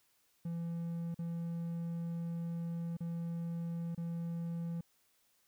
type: tone with dropouts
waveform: triangle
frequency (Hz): 168.5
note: E3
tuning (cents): +38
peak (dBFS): -34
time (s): 0.45-4.81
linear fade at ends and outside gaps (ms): 5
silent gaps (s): 1.145-1.189 / 2.969-3.005 / 3.949-3.976
effects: white hiss -73 dBFS RMS until 5.47 s